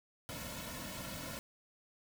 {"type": "noise with comb filter", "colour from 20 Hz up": "pink", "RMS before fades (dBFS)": -44, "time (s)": [0.29, 1.39], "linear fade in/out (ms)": 0, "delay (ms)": 2.5, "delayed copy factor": -0.9, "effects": []}